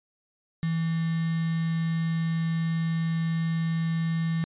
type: tone with quantisation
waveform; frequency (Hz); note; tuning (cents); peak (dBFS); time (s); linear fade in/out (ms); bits
sine; 163.7; E3; -12; -24; 0.63-4.44; 0; 6
effects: resampled to 8000 Hz